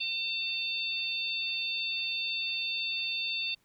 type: harmonic tone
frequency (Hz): 898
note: A5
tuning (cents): +35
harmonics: 3 / 4 / 5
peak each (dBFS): -33 / -35 / -37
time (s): 0-3.55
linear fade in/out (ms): 10
effects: pink hiss -70 dBFS RMS until 3.64 s